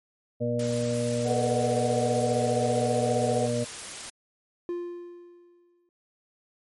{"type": "harmonic tone", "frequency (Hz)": 119.7, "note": "A#2", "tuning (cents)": 46, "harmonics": [1, 2, 4, 5], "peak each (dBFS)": [-30, -30, -30, -30], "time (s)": [0.4, 3.65], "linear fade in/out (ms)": 20}
{"type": "noise", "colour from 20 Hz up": "white", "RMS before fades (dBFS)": -38, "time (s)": [0.59, 4.1], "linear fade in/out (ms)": 5}
{"type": "chord", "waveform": "sine", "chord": "B dominant seventh", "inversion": "third", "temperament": "equal", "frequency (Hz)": [440, 493.9, 622.3, 740], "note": ["A4", "B4", "D#5", "F#5"], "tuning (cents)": [0, 0, 0, 0], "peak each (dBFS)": [-33, -30, -34, -30], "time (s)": [1.24, 3.49], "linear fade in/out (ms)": 50}
{"type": "tone with exponential decay", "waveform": "triangle", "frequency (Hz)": 349.2, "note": "F4", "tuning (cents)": 0, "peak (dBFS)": -25, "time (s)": [4.69, 5.89], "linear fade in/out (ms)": 1, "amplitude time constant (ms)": 260}
{"effects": ["MP3 48 kbps"]}